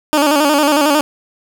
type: tone with vibrato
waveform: 15% pulse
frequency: 293.7 Hz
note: D4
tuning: in tune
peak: -4 dBFS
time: 0.13-1.01 s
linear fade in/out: 0 ms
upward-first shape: square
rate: 11 Hz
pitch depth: 68 cents each way
effects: none